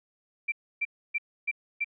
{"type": "tone bursts", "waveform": "sine", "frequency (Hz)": 2349, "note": "D7", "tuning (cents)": 0, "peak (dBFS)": -25, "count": 5, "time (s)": [0.48, 1.845], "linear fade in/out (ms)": 10, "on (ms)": 41, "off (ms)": 290, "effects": []}